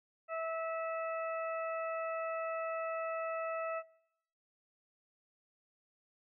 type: harmonic tone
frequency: 652 Hz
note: E5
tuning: 19 cents flat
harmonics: 1 / 2 / 3 / 4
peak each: -37 / -40 / -48 / -48 dBFS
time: 0.28-3.83 s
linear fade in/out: 50 ms
effects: noise-tail reverb RT60 0.7 s tail -19 dB re dry